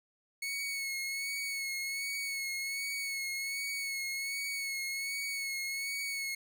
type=tone with vibrato; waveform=sawtooth; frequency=2203 Hz; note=C#7; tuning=11 cents flat; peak=-31 dBFS; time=0.42-6.35 s; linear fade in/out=5 ms; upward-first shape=sine; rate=1.3 Hz; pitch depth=34 cents each way; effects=none